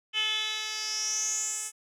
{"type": "tone with band-pass filter sweep", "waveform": "10% pulse", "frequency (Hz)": 432, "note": "A4", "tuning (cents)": -32, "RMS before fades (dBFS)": -31, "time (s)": [0.13, 1.72], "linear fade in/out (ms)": 50, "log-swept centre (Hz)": [3000, 8700], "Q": 7.4, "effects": []}